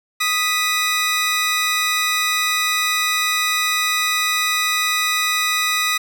20% pulse tone pair together, 1245.7 / 1975.5 Hz, D#6 / B6, +2 / 0 cents, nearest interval minor sixth, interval 798 cents, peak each -15 dBFS, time 0.2-5.98 s, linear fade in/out 10 ms, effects none

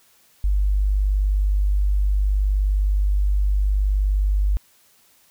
sine tone, 49.65 Hz, G1, 23 cents sharp, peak -16 dBFS, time 0.44-4.57 s, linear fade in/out 0 ms, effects white hiss -57 dBFS RMS until 5.3 s

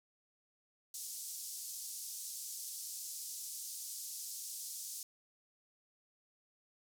pink band-pass noise, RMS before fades -45 dBFS, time 0.94-5.03 s, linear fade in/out 2 ms, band 5400 to 14000 Hz, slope 24 dB/octave, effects none

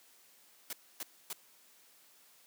white noise bursts, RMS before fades -40 dBFS, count 3, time 0.7-1.33 s, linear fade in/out 2 ms, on 30 ms, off 270 ms, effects white hiss -63 dBFS RMS until 2.46 s + high-pass 200 Hz 12 dB/octave

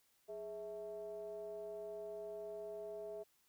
triangle ring-modulated tone, 117 Hz, A#2, 7 cents sharp, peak -39 dBFS, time 0.28-3.24 s, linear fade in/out 20 ms, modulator 534 Hz, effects white hiss -75 dBFS RMS until 3.48 s

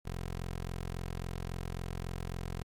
15% pulse tone, 43.65 Hz, F1, in tune, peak -30 dBFS, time 0.05-2.63 s, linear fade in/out 10 ms, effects MP3 96 kbps

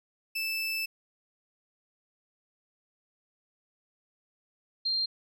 30% pulse / sine tone pair in turn, 2637 / 4186 Hz, E7 / C8, 0 / 0 cents, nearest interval minor sixth, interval 800 cents, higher second, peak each -27 / -26 dBFS, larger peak second, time 0.35-0.86 / 4.85-5.06 s, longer first, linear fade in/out 10 ms, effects none

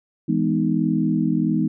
sine chord, E major seventh, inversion none, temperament equal with one note detuned, 164.81 / 207.7 / 248.7 / 311.1 Hz, E3 / G#3 / B3 / D#4, 0 / 0 / +12 / 0 cents, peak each -23 dBFS, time 0.28-1.68 s, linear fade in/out 10 ms, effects none

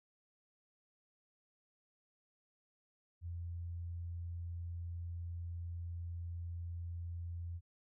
sine tone, 85.7 Hz, F2, 32 cents flat, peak -40 dBFS, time 3.21-7.61 s, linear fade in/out 50 ms, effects none

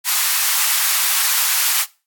white high-pass noise, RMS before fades -17 dBFS, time 0.04-1.86 s, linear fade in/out 50 ms, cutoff 890 Hz, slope 24 dB/octave, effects noise-tail reverb RT60 0.3 s tail -19 dB re dry + AAC 64 kbps

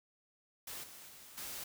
white noise with level steps, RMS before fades -45 / -53 / -55 / -44 dBFS, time 0.67-1.64 s, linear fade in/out 5 ms, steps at 0.83 / 1.08 / 1.37 s, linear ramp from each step 10 ms, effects none

